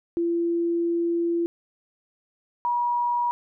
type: tone pair in turn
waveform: sine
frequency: 340 / 961.7 Hz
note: F4 / B5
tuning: -46 / -46 cents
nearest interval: octave + tritone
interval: 1800 cents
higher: second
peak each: -21 dBFS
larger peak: neither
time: 0.17-1.46 / 2.65-3.31 s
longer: first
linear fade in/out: 0 ms
effects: none